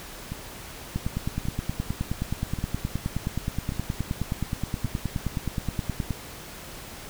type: two click trains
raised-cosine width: 5 ms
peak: -14 / -19 dBFS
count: 50 / 5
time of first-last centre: 0.96-6.107 / 0.32-4.855 s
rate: 9.52 / 0.882 Hz
effects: pink hiss -41 dBFS RMS until 7.09 s